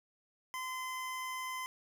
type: tone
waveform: 25% pulse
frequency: 1028 Hz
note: C6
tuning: 31 cents flat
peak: -34 dBFS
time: 0.54-1.66 s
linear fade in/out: 0 ms
effects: none